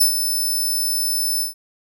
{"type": "tone with ADSR envelope", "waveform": "10% pulse", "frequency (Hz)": 5280, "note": "E8", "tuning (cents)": 2, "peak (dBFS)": -5, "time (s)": [0, 1.54], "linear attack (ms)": 11, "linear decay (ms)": 100, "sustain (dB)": -8, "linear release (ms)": 130, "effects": []}